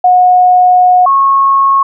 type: tone pair in turn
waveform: sine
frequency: 727 / 1094 Hz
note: F#5 / C#6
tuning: -31 / -23 cents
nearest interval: perfect fifth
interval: 708 cents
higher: second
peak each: -3 / -5 dBFS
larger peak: first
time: 0.04-1.06 / 1.06-1.83 s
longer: first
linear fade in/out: 5 ms
effects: none